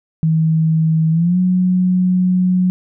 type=tone with pitch glide; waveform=sine; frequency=160 to 182.73 Hz; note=D#3 to F#3; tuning=+49 to -21 cents; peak=-11 dBFS; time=0.23-2.7 s; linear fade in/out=0 ms; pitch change=+230 cents; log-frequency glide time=1.11-1.38 s; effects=none